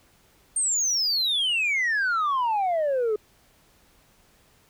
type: exponential sweep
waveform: sine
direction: down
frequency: 8870 to 413.3 Hz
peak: -19 dBFS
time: 0.56-3.16 s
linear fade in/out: 5 ms
effects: tanh soft clip ceiling -20 dBFS + pink hiss -60 dBFS RMS until 4.69 s